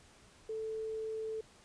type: tone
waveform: sine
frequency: 440 Hz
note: A4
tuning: in tune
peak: -36 dBFS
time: 0.49-1.41 s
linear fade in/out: 5 ms
effects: pink hiss -61 dBFS RMS until 1.64 s + resampled to 22050 Hz